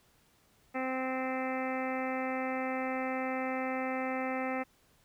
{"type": "harmonic tone with a mistuned harmonic", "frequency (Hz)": 259.9, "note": "C4", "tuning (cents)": -11, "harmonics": [1, 2, 3, 4, 5, 6, 7, 8, 9, 10], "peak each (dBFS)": [-36, -37, -38, -47, -42, -52, -44, -42, -48, -48], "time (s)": [0.74, 4.64], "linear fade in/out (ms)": 20, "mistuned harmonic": 10, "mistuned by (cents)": 16, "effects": ["pink hiss -67 dBFS RMS until 5.04 s"]}